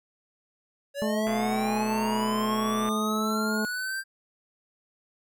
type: linear sweep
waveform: square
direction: up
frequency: 554.4 to 1586 Hz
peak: -30 dBFS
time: 0.94-4.04 s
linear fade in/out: 50 ms
type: harmonic tone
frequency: 215.9 Hz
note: A3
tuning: 33 cents flat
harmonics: 1 / 2 / 3 / 4 / 5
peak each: -27 / -33 / -37 / -39 / -41 dBFS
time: 1.02-3.65 s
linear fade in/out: 0 ms
type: click train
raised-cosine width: 0.5 ms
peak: -21 dBFS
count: 200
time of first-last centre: 1.27-2.888 s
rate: 123 Hz
effects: none